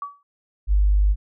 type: tone with exponential decay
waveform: sine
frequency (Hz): 1142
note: D6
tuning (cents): -49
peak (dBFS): -24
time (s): 0.02-0.23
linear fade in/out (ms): 2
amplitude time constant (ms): 44
type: tone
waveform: sine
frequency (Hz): 50.2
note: G1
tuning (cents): +42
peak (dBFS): -14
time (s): 0.67-1.16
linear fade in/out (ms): 50
effects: none